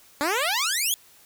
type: exponential sweep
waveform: 10% pulse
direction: up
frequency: 277.2 to 3471 Hz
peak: -14 dBFS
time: 0.21-0.94 s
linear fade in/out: 0 ms
effects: white hiss -54 dBFS RMS until 1.25 s